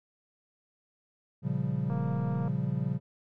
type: chord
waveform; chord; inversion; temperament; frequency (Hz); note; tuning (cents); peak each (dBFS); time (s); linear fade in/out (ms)
triangle; G half-diminished seventh; first; equal; 116.54 / 138.59 / 174.61 / 196; Bb2 / Db3 / F3 / G3; 0 / 0 / 0 / 0; -33 / -29 / -32 / -34; 1.42-3; 50
type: click train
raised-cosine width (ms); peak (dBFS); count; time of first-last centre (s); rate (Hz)
1; -29; 136; 1.9-2.479; 233
effects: none